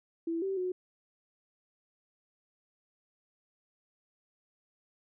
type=tone with pitch steps; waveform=sine; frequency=331.9 / 386.5 / 365.7 Hz; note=E4 / G4 / F#4; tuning=+12 / -24 / -20 cents; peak=-30 dBFS; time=0.27-0.72 s; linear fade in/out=5 ms; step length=150 ms; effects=none